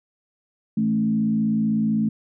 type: tone with frequency modulation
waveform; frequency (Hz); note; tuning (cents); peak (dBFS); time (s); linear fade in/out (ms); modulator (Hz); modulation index
sine; 217.5; A3; -20; -18; 0.77-2.09; 5; 55.9; 0.69
effects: none